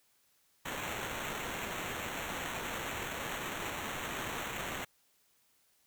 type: noise with sample-and-hold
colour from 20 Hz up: white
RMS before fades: -39 dBFS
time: 0.65-4.85 s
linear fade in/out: 10 ms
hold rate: 4900 Hz
effects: white hiss -71 dBFS RMS until 5.86 s